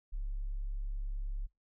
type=tone; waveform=sine; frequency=34.65 Hz; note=C#1; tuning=in tune; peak=-33 dBFS; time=0.12-1.47 s; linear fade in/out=20 ms; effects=noise-tail reverb RT60 0.2 s tail -24 dB re dry + tanh soft clip ceiling -29 dBFS